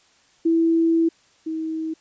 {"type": "tone pair in turn", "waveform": "sine", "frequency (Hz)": [329.6, 319.3], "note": ["E4", "D#4"], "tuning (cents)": [0, 45], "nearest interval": "minor second", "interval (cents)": 55, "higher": "first", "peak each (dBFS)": [-15, -24], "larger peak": "first", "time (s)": [[0.45, 1.09], [1.46, 1.94]], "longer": "first", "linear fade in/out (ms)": 10, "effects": ["white hiss -58 dBFS RMS until 2 s", "resampled to 16000 Hz"]}